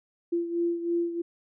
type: beating tone pair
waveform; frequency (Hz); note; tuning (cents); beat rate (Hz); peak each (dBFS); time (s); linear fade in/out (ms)
sine; 341.3 / 344.4; F4 / F4; -40 / -24; 3.1; -26 / -32; 0.32-1.22; 10
effects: none